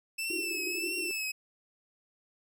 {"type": "tone with vibrato", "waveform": "sawtooth", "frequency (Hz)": 2637, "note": "E7", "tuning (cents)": 0, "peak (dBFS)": -29, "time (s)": [0.18, 1.32], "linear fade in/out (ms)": 10, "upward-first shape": "triangle", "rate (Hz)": 1.6, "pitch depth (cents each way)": 69}
{"type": "band-pass noise", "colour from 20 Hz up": "pink", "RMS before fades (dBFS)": -40, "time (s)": [0.3, 1.11], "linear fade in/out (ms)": 0, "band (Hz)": [320, 390], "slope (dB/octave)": 96}
{"effects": []}